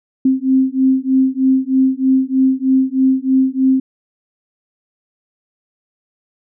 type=beating tone pair; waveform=sine; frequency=261.6 / 264.8 Hz; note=C4 / C4; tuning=0 / +21 cents; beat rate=3.2 Hz; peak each=-14 dBFS; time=0.25-3.8 s; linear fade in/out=5 ms; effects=none